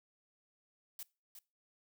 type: noise with echo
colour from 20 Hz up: blue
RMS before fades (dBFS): -45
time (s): 0.99-1.03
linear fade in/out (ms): 2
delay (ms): 360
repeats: 1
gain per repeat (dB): -8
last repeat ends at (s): 1.39
effects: noise-tail reverb RT60 0.3 s tail -23 dB re dry